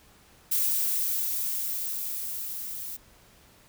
violet noise with level ramp, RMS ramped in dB -25 to -37 dBFS, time 0.51-2.97 s, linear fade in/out 10 ms, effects pink hiss -57 dBFS RMS until 3.68 s

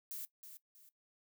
violet noise with echo, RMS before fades -44 dBFS, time 0.11-0.25 s, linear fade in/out 0 ms, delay 320 ms, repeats 2, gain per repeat -9 dB, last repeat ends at 0.89 s, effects noise-tail reverb RT60 0.1 s tail -17 dB re dry

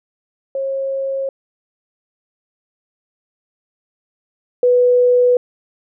sine tone pair in turn, 541 / 493.4 Hz, C#5 / B4, -42 / -2 cents, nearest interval major second, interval 160 cents, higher first, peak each -18 / -9 dBFS, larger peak second, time 0.55-1.29 / 4.63-5.37 s, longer neither, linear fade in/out 2 ms, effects none

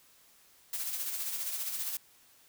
blue noise with tremolo, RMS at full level -34 dBFS, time 0.73-1.97 s, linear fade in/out 2 ms, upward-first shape sine, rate 15 Hz, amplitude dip 45%, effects white hiss -62 dBFS RMS until 2.48 s

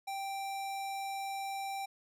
square tone, 784 Hz, G5, in tune, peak -37 dBFS, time 0.07-1.86 s, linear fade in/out 10 ms, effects resampled to 32000 Hz

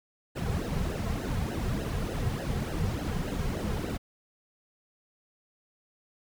brown noise with flanger, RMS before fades -31 dBFS, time 0.35-3.98 s, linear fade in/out 20 ms, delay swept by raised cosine 0.85 to 3.45 ms, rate 3.4 Hz, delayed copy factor -0.85, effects none

